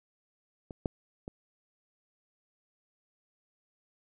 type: clicks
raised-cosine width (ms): 2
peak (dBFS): -28 / -16 / -26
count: 3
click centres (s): 0.708 / 0.858 / 1.279
effects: none